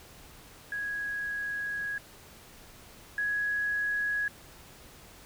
sine tone pair in turn, 1659 / 1669.6 Hz, G#6 / G#6, -2 / +9 cents, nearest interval unison, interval 11 cents, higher second, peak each -31 / -27 dBFS, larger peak second, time 0.72-1.98 / 3.18-4.28 s, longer first, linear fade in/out 2 ms, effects pink hiss -52 dBFS RMS until 5.25 s

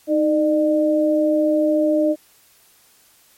sine tone pair together, 311.1 / 602.7 Hz, D#4 / D5, 0 / +45 cents, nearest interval major seventh, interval 1145 cents, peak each -17 dBFS, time 0.07-2.16 s, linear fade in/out 50 ms, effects white hiss -54 dBFS RMS until 3.37 s + MP3 64 kbps

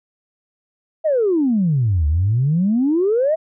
sine exponential two-way sweep, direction down then up, 659.3 to 71.8 to 659.3 Hz, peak -13 dBFS, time 1.04-3.36 s, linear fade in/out 20 ms, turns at 2.07 s, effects tanh soft clip ceiling -9 dBFS

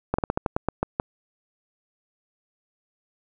slowing click train, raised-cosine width 1 ms, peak -8 dBFS, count 10, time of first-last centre 0.14-0.999 s, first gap 45 ms, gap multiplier 1.18, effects none

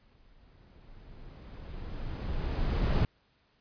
brown noise with exponential growth, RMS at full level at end -24 dBFS, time 0.01-3.05 s, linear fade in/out 1 ms, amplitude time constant 660 ms, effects pink hiss -69 dBFS RMS until 3.6 s + resampled to 11025 Hz

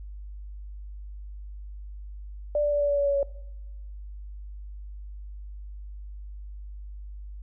sine tone with pitch steps, 590 / 585.6 / 581.2 / 576.9 / 572.5 / 568.3 / 564 / 559.8 Hz, D5 / D5 / D5 / D5 / D5 / C#5 / C#5 / C#5, +8 / -5 / -18 / -31 / -44 / +43 / +30 / +17 cents, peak -21 dBFS, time 2.55-3.23 s, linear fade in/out 2 ms, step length 85 ms, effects noise-tail reverb RT60 0.9 s tail -20 dB re dry + added 50 Hz sine -37 dBFS peak until 7.42 s

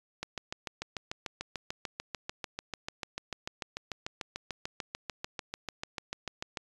click train, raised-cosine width 0.2 ms, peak -18 dBFS, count 44, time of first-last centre 0.23-6.572 s, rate 6.78 Hz, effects resampled to 24000 Hz

